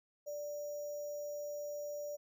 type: tone with sample-and-hold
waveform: sine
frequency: 586 Hz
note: D5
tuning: 4 cents flat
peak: -39 dBFS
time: 0.26-2.17 s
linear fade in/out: 20 ms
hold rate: 6300 Hz
effects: none